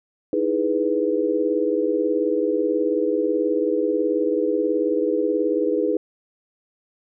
sine chord, E major seventh, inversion third, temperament equal, 311.1 / 329.6 / 415.3 / 493.9 Hz, D#4 / E4 / G#4 / B4, 0 / 0 / 0 / 0 cents, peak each -24 / -27 / -23 / -23 dBFS, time 0.33-5.97 s, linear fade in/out 2 ms, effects none

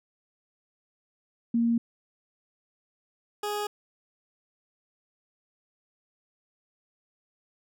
sine / 20% pulse tone pair in turn, 233.1 / 415.3 Hz, A#3 / G#4, 0 / 0 cents, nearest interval minor seventh, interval 1000 cents, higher second, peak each -21 / -24 dBFS, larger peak first, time 1.54-1.78 / 3.43-3.67 s, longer neither, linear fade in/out 5 ms, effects none

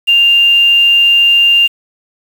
sine tone with quantisation, 2794 Hz, F7, in tune, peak -5 dBFS, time 0.07-1.68 s, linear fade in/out 20 ms, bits 5, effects none

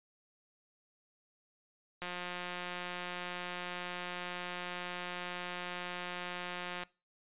click train, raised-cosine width 0.3 ms, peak -24 dBFS, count 858, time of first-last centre 2.02-6.835 s, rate 178 Hz, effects noise-tail reverb RT60 0.3 s tail -22 dB re dry + resampled to 8000 Hz

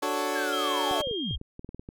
20% pulse chord, D major seventh, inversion none, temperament equal, 293.7 / 370 / 440 / 554.4 Hz, D4 / F#4 / A4 / C#5, 0 / 0 / 0 / 0 cents, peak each -28 dBFS, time 0.02-1.02 s, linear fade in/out 10 ms
sine linear sweep, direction down, 1657 to 30.65 Hz, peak -30 dBFS, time 0.35-1.38 s, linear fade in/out 10 ms
sine tone with pitch glide, 3200 to 3220 Hz, G7 to G7, +35 to +46 cents, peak -32 dBFS, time 0.52-1.36 s, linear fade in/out 10 ms, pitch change +11 cents, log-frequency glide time 0.63-1.23 s
clicks, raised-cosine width 3 ms, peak -27 dBFS, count 12, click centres 0.912 / 1.006 / 1.072 / 1.112 / 1.31 / 1.414 / 1.594 / 1.646 / 1.691 / 1.746 / 1.795 / 1.889 s
effects none

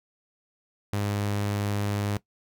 sawtooth tone, 102.3 Hz, G#2, 26 cents flat, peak -22 dBFS, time 0.93-2.17 s, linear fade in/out 0 ms, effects noise-tail reverb RT60 0.1 s tail -18 dB re dry

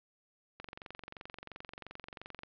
click train, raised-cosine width 0.3 ms, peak -28 dBFS, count 43, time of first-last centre 0.6-2.434 s, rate 22.9 Hz, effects low-pass 4000 Hz 12 dB/octave

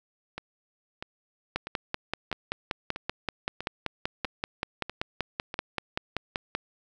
two click trains, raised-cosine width 0.3 ms, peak -12 / -19 dBFS, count 27 / 9, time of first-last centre 1.56-6.55 / 0.38-5.541 s, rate 5.21 / 1.55 Hz, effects none

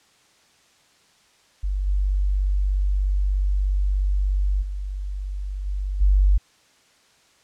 sine tone with level steps, 48.41 Hz, G1, 21 cents flat, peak -21 / -18 / -26 / -23 / -13 dBFS, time 1.63-6.38 s, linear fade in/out 10 ms, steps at 1.86 / 4.61 / 5.65 / 6 s, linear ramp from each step 20 ms, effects white hiss -58 dBFS RMS until 7.43 s + low-pass 7000 Hz 12 dB/octave

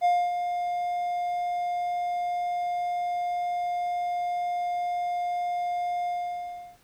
triangle tone with ADSR envelope, 707 Hz, F5, 21 cents sharp, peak -16 dBFS, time 0.01-6.78 s, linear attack 38 ms, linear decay 260 ms, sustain -8 dB, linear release 710 ms, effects pink hiss -61 dBFS RMS until 6.83 s

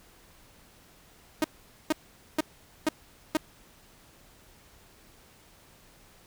sawtooth tone bursts, 311.1 Hz, D#4, in tune, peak -18 dBFS, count 5, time 1.42-3.37 s, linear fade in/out 2 ms, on 22 ms, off 460 ms, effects pink hiss -57 dBFS RMS until 6.26 s

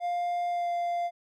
triangle tone with pitch glide, 702 to 695.1 Hz, F5 to F5, +9 to -8 cents, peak -25 dBFS, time 0-1.11 s, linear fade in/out 50 ms, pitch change -17 cents, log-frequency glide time 0.49-0.69 s, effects none

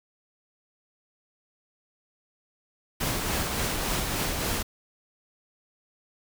pink noise with tremolo, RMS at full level -27 dBFS, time 3-4.63 s, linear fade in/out 10 ms, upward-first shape triangle, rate 3.5 Hz, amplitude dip 35%, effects none

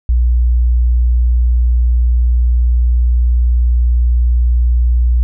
sine tone, 60.1 Hz, B1, 46 cents flat, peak -8 dBFS, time 0.09-5.23 s, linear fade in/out 0 ms, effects none

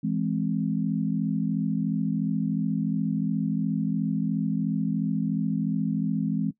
sine chord, E augmented, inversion none, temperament equal, 164.81 / 207.7 / 261.6 Hz, E3 / G#3 / B#3, 0 / 0 / 0 cents, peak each -28 / -27 / -29 dBFS, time 0.03-6.51 s, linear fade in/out 10 ms, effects noise-tail reverb RT60 0.1 s tail -17 dB re dry

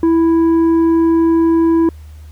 triangle tone with tanh clipping, 329.6 Hz, E4, in tune, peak -10 dBFS, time 0.03-1.89 s, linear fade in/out 2 ms, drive 10 dB, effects added 76 Hz sine -32 dBFS peak until 2.31 s + pink hiss -51 dBFS RMS until 2.31 s

